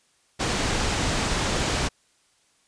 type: low-pass noise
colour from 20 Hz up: pink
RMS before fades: -25 dBFS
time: 0.39-1.89 s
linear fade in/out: 20 ms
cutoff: 8200 Hz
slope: 24 dB/octave
effects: white hiss -64 dBFS RMS until 2.67 s + resampled to 22050 Hz